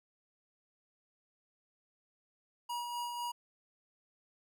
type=tone with tremolo; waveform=square; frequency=959 Hz; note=A#5; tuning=49 cents sharp; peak=-36 dBFS; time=2.69-3.32 s; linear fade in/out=10 ms; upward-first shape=sine; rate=4 Hz; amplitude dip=35%; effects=none